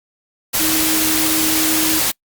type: tone in noise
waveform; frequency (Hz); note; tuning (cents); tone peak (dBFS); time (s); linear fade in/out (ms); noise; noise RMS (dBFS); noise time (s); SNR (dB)
sine; 315.9; D#4; +26; -20; 0.59-2; 20; white; -17; 0.53-2.12; -6
effects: noise-tail reverb RT60 0.1 s tail -26 dB re dry + Opus 48 kbps